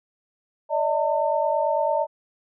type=tone cluster; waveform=sine; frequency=585 / 634 / 903 Hz; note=D5 / D#5 / A5; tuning=-7 / +32 / +45 cents; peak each=-24 dBFS; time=0.69-2.07 s; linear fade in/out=50 ms; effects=none